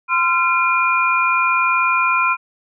sine tone cluster, 1030 / 1371 / 2413 Hz, C6 / F6 / D7, -28 / -32 / +46 cents, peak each -18 dBFS, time 0.08-2.37 s, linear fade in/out 50 ms, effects none

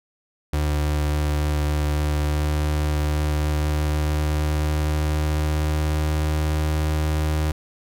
35% pulse tone with pitch glide, 74.7 to 76.93 Hz, D2 to D#2, +30 to -19 cents, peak -18 dBFS, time 0.53-7.52 s, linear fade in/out 5 ms, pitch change +51 cents, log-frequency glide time 1.98-6.77 s, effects none

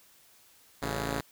5% pulse tone pair together, 55.4 / 140 Hz, A1 / C#3, +13 / +18 cents, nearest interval octave + major third, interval 1605 cents, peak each -22 dBFS, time 0.82-1.21 s, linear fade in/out 5 ms, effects white hiss -60 dBFS RMS until 1.31 s

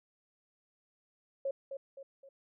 sine tone with echo, 546 Hz, C#5, 26 cents flat, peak -31 dBFS, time 1.45-1.51 s, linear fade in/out 5 ms, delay 260 ms, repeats 3, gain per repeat -7 dB, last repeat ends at 2.29 s, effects none

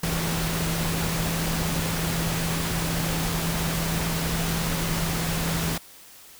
sine tone in noise, 164.81 Hz, E3, in tune, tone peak -27 dBFS, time 0.03-5.78 s, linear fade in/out 5 ms, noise pink, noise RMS -28 dBFS, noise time 0.03-5.78 s, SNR -2 dB, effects white hiss -48 dBFS RMS until 6.39 s

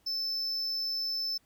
triangle tone, 5274 Hz, E8, in tune, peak -29 dBFS, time 0.06-1.38 s, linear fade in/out 10 ms, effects pink hiss -69 dBFS RMS until 1.45 s

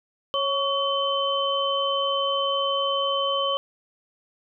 sine tone cluster, 550 / 1126 / 3069 Hz, C#5 / C#6 / G7, -14 / +27 / -37 cents, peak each -26 dBFS, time 0.34-3.57 s, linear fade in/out 0 ms, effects none

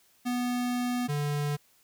square tone pair in turn, 245.8 / 146.15 Hz, B3 / D3, -8 / -8 cents, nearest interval major sixth, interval 900 cents, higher first, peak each -28 dBFS, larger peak neither, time 0.25-1.08 / 1.08-1.57 s, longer first, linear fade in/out 20 ms, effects white hiss -64 dBFS RMS until 1.83 s

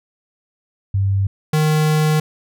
sine / square tone pair in turn, 98 / 154.25 Hz, G2 / D#3, 0 / -15 cents, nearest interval minor sixth, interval 785 cents, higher second, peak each -14 dBFS, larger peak neither, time 0.94-1.27 / 1.53-2.2 s, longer second, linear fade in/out 5 ms, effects none

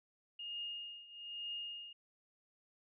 sine tone with tremolo, 2842 Hz, F7, 30 cents sharp, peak -39 dBFS, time 0.39-1.93 s, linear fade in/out 5 ms, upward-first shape triangle, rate 1.1 Hz, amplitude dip 85%, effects none

